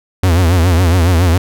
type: tone with vibrato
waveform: 45% pulse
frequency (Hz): 87.1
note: F2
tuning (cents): -4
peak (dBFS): -8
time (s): 0.23-1.38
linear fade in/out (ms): 5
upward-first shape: triangle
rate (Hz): 7.2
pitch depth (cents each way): 160
effects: none